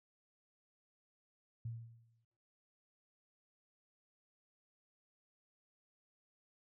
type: tone with exponential decay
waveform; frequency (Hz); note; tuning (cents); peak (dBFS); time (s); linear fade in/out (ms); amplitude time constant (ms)
sine; 115.3; A#2; -19; -38; 1.65-2.25; 5; 130
effects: noise-tail reverb RT60 1.0 s tail -20 dB re dry